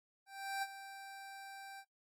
25% pulse tone with ADSR envelope, 784 Hz, G5, in tune, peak -33 dBFS, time 0.26-1.85 s, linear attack 360 ms, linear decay 46 ms, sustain -12 dB, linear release 61 ms, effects noise-tail reverb RT60 0.2 s tail -24 dB re dry + AAC 64 kbps

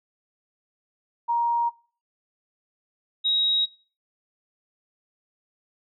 sine tone pair in turn, 941 / 3804 Hz, A#5 / A#7, +16 / +34 cents, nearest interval 2 octaves, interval 2418 cents, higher second, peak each -20 dBFS, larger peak neither, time 1.28-1.7 / 3.24-3.66 s, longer neither, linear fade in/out 20 ms, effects noise-tail reverb RT60 0.4 s tail -21 dB re dry

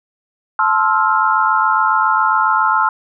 sine chord, F major seventh, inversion first, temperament just, 873.1 / 1047.7 / 1309.6 / 1396.9 Hz, A5 / C6 / E6 / F6, -14 / +2 / -12 / 0 cents, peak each -17 dBFS, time 0.59-2.89 s, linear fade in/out 2 ms, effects none

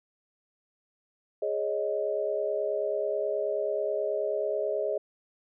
sine chord, Ab suspended fourth, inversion none, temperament just, 415.3 / 553.7 / 623 Hz, Ab4 / Db5 / Eb5, 0 / -2 / +2 cents, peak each -31 / -32 / -30 dBFS, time 1.42-4.98 s, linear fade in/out 5 ms, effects none

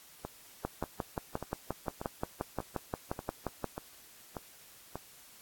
two click trains, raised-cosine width 1 ms, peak -23 / -18 dBFS, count 9 / 18, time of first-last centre 0.25-4.956 / 0.65-3.643 s, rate 1.7 / 5.68 Hz, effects white hiss -56 dBFS RMS until 5.41 s + AAC 64 kbps

